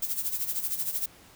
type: noise with tremolo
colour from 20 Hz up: violet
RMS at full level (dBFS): -28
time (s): 0.02-1.06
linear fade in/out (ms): 5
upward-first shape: sine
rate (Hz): 13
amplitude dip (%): 70
effects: pink hiss -54 dBFS RMS until 1.35 s